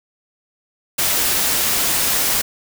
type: noise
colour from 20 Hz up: white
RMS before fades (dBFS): -18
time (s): 0.98-2.42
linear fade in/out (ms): 10
effects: none

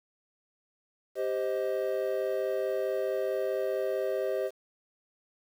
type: chord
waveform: triangle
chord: C minor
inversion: second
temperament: just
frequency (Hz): 392.4 / 523.3 / 627.9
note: G4 / C5 / Eb5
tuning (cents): +2 / 0 / +16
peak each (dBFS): -30 / -30 / -31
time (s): 1.15-4.51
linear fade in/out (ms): 50
effects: 9-bit

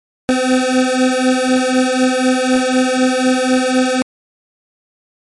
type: beating tone pair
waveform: 25% pulse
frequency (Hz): 254.2 / 258.2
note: C4 / C4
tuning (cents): -50 / -23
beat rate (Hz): 4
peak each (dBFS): -11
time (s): 0.29-4.02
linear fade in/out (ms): 0
effects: MP3 48 kbps

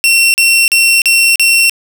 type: tone bursts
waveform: sawtooth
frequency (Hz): 2719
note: F7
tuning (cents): -47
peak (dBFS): -3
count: 5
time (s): 0.04-1.696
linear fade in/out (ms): 0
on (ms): 300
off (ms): 39
effects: none

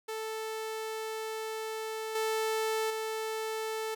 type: tone with level steps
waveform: sawtooth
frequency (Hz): 440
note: A4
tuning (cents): 0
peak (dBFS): -31 / -25 / -29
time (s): 0.08-3.95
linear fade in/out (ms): 10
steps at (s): 2.15 / 2.9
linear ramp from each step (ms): 5
effects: none

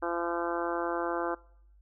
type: harmonic tone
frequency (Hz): 171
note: F3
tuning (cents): -36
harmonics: 2 / 3 / 4 / 5 / 6 / 7 / 8 / 9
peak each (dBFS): -34 / -36 / -37 / -38 / -39 / -39 / -40 / -41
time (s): 0.02-1.35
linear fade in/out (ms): 10
effects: noise-tail reverb RT60 0.7 s tail -23 dB re dry + added 50 Hz sine -56 dBFS peak until 1.81 s

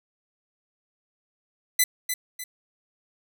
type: tone with echo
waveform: 5% pulse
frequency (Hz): 2011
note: B6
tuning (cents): +31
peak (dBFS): -7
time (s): 1.79-1.84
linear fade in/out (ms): 5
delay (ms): 300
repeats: 2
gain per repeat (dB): -8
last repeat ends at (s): 2.44
effects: none

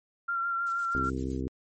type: tone with vibrato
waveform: sine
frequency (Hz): 1375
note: F6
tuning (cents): -27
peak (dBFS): -27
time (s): 0.28-1.1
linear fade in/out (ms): 10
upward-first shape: sine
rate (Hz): 6.3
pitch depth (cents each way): 24
type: noise with tremolo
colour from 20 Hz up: violet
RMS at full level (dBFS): -44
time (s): 0.66-1.41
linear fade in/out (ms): 10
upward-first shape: square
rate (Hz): 7.8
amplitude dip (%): 60
type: harmonic tone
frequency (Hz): 65.41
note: C2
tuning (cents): 0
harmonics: 1 / 2 / 3 / 4 / 5 / 6 / 7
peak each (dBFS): -35 / -37 / -41 / -34 / -38 / -39 / -44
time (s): 0.95-1.48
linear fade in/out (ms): 0
effects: MP3 32 kbps

